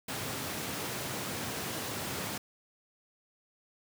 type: high-pass noise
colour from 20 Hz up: pink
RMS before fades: -37 dBFS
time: 0.08-2.38 s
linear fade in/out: 5 ms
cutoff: 100 Hz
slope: 24 dB/octave
effects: none